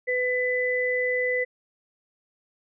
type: tone pair together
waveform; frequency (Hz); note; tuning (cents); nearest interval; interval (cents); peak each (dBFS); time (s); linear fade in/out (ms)
sine; 500 / 2000; B4 / B6; +21 / +21; 2 octaves; 2400; -25; 0.07-1.45; 20
effects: none